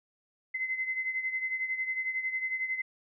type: beating tone pair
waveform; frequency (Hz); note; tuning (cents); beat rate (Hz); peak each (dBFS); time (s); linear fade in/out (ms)
sine; 2051 / 2062; C7 / C7; -35 / -26; 11; -31 / -37; 0.54-2.82; 10
effects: none